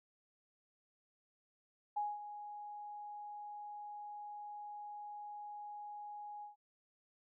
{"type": "tone with ADSR envelope", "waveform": "sine", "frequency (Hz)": 830.6, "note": "G#5", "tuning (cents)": 0, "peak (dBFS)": -33, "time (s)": [1.96, 6.56], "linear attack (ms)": 12, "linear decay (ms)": 210, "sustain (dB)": -12, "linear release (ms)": 130, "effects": []}